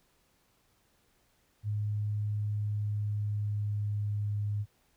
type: tone with pitch glide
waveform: sine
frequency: 104.7 to 103.5 Hz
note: G#2 to G#2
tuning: +15 to -5 cents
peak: -29 dBFS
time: 1.63-4.66 s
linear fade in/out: 50 ms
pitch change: -20 cents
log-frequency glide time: 2.32-4.36 s
effects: pink hiss -70 dBFS RMS until 4.96 s